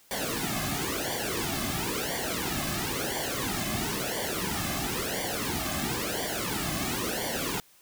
pink noise with flanger, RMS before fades -31 dBFS, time 0.11-7.6 s, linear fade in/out 0 ms, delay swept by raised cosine 0.76 to 2.16 ms, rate 0.98 Hz, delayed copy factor -0.9, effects white hiss -59 dBFS RMS until 7.81 s

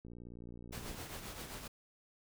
click train, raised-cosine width 3 ms, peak -38 dBFS, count 54, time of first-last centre 0.05-0.947 s, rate 59.1 Hz
pink noise with tremolo, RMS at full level -44 dBFS, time 0.72-1.68 s, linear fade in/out 10 ms, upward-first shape triangle, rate 7.6 Hz, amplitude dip 55%
effects none

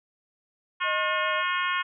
harmonic tone, 359.3 Hz, F4, 49 cents sharp, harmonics 3 / 4 / 5 / 6 / 7 / 8 / 9, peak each -28 / -30 / -32 / -34 / -35 / -36 / -37 dBFS, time 0.8-1.83 s, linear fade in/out 20 ms
sine tone with vibrato, 622.3 Hz, D#5, in tune, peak -31 dBFS, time 0.83-1.44 s, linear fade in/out 50 ms, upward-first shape sine, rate 7.3 Hz, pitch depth 15 cents each way
effects none

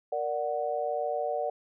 sine chord, Bb augmented, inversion none, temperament equal, 466.2 / 587.3 / 740 Hz, Bb4 / D5 / F#5, 0 / 0 / 0 cents, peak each -34 / -31 / -32 dBFS, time 0.12-1.5 s, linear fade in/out 5 ms, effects none

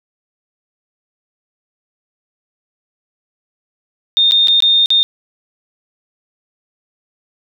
sine tone with dropouts, 3652 Hz, A#7, 36 cents flat, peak -8 dBFS, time 4.17-5.03 s, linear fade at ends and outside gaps 0 ms, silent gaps 4.311-4.32 / 4.473-4.483 / 4.604-4.623 / 4.859-4.904 s, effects none

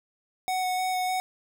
square tone with vibrato, 740 Hz, F#5, in tune, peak -26 dBFS, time 0.48-1.2 s, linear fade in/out 0 ms, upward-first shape square, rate 3.3 Hz, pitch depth 9 cents each way, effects none

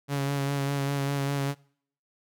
sawtooth tone with vibrato, 140 Hz, C#3, 18 cents sharp, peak -22 dBFS, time 0.08-1.55 s, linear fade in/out 50 ms, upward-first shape sine, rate 5 Hz, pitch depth 23 cents each way, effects noise-tail reverb RT60 0.6 s tail -24 dB re dry

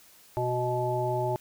harmonic tone with a mistuned harmonic, 123.47 Hz, B2, in tune, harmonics 1 / 3 / 5 / 7, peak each -31 / -31 / -31 / -31 dBFS, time 0.37-1.36 s, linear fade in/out 0 ms, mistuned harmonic 5, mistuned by +19 cents, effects white hiss -56 dBFS RMS until 1.4 s

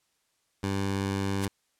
15% pulse tone, 98 Hz, G2, in tune, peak -21 dBFS, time 0.63-1.48 s, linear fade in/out 5 ms
white noise with exponential growth, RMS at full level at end -28 dBFS, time 1.38-1.45 s, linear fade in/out 1 ms, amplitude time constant 15 ms
effects white hiss -73 dBFS RMS until 1.79 s + low-pass 10000 Hz 12 dB/octave

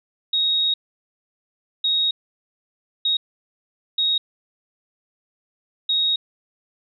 sine tone bursts at uneven times, 3765 Hz, A#7, 16 cents sharp, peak -17 dBFS, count 5, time 0.33-0.74 / 1.84-2.11 / 3.05-3.17 / 3.98-4.18 / 5.89-6.16 s, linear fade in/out 5 ms, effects none

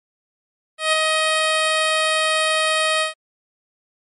10% pulse tone with ADSR envelope, 629 Hz, D#5, 19 cents sharp, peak -5 dBFS, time 0.78-3.14 s, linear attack 150 ms, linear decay 4 ms, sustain -3 dB, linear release 130 ms, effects MP3 48 kbps

